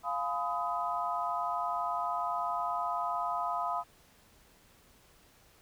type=chord; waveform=sine; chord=F half-diminished seventh; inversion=none; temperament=just; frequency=698.5 / 838.1 / 1005.8 / 1257.2 Hz; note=F5 / Ab5 / Cb6 / Eb6; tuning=0 / +16 / +31 / +18 cents; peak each=-35 / -40 / -35 / -35 dBFS; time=0.03-3.84 s; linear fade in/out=50 ms; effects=pink hiss -62 dBFS RMS until 5.61 s